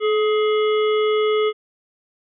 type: harmonic tone with a mistuned harmonic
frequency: 420 Hz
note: G#4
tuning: 19 cents sharp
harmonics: 1 / 3 / 5 / 7 / 8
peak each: -16 / -26 / -30 / -33 / -34 dBFS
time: 0-1.53 s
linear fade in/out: 50 ms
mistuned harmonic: 1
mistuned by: +38 cents
effects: none